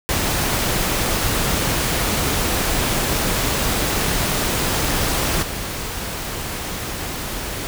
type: noise with level steps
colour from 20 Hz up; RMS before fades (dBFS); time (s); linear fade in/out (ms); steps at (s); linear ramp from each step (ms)
pink; -20 / -27; 0.09-7.67; 0; 5.42; 10
effects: none